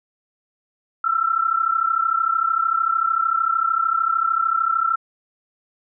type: tone pair together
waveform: sine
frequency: 1323 / 1356.3 Hz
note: E6 / E6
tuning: +6 / +49 cents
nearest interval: unison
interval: 43 cents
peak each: -20 dBFS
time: 1.04-4.96 s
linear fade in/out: 5 ms
effects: none